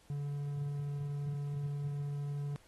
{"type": "tone", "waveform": "triangle", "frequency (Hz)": 143.6, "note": "D3", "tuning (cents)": -39, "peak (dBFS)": -33, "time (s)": [0.1, 2.56], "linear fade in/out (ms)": 0, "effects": ["pink hiss -65 dBFS RMS until 2.67 s", "AAC 32 kbps"]}